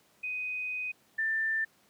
sine tone pair in turn, 2500 / 1780.1 Hz, D#7 / A6, +8 / +20 cents, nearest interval tritone, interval 588 cents, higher first, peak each -32 / -27 dBFS, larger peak second, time 0.23-0.92 / 1.18-1.65 s, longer first, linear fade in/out 10 ms, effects pink hiss -65 dBFS RMS until 1.89 s + high-pass 150 Hz 12 dB/octave

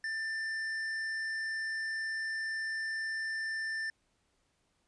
sine tone with hard clipping, 1781 Hz, A6, 21 cents sharp, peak -35 dBFS, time 0.04-3.9 s, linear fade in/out 2 ms, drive 7 dB, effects pink hiss -75 dBFS RMS until 4.87 s + resampled to 22050 Hz

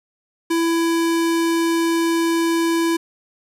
square tone, 332.8 Hz, E4, 17 cents sharp, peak -17 dBFS, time 0.5-2.97 s, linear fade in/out 10 ms, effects resampled to 32000 Hz + 8-bit

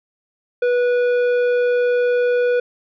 triangle tone with tanh clipping, 489.3 Hz, B4, 16 cents flat, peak -16 dBFS, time 0.62-2.6 s, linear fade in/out 5 ms, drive 14 dB, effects none

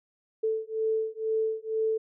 sine beating tone pair, 440 / 442.1 Hz, A4 / A4, 0 / +8 cents, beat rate 2.1 Hz, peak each -29 dBFS, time 0.43-1.98 s, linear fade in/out 10 ms, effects none

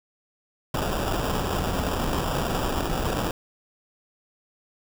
pink noise with sample-and-hold, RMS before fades -26 dBFS, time 0.74-3.31 s, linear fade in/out 2 ms, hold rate 2100 Hz, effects none

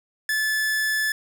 45% pulse tone, 1735 Hz, A6, 25 cents flat, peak -21 dBFS, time 0.29-1.12 s, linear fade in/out 2 ms, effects none

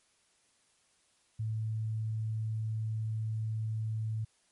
sine tone, 110 Hz, A2, in tune, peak -31 dBFS, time 1.39-4.25 s, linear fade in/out 10 ms, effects white hiss -70 dBFS RMS until 4.51 s + MP3 48 kbps

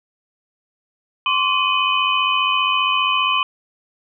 sine tone cluster, 1047 / 1142 / 2502 / 3020 Hz, C6 / D6 / D#7 / F#7, +1 / -49 / +9 / +35 cents, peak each -21 dBFS, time 1.26-3.43 s, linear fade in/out 2 ms, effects none

